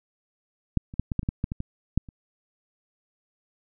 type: clicks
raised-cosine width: 5 ms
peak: -8 / -27 / -11 / -15 / -11 / -23 / -12 / -13 / -17 / -18 / -8 / -30 dBFS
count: 12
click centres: 0.773 / 0.939 / 0.996 / 1.118 / 1.193 / 1.231 / 1.289 / 1.441 / 1.519 / 1.604 / 1.976 / 2.088 s
effects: none